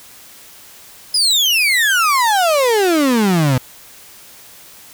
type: exponential sweep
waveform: 35% pulse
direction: down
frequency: 5120 to 123.1 Hz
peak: -10 dBFS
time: 1.14-3.58 s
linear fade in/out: 5 ms
effects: white hiss -41 dBFS RMS until 4.93 s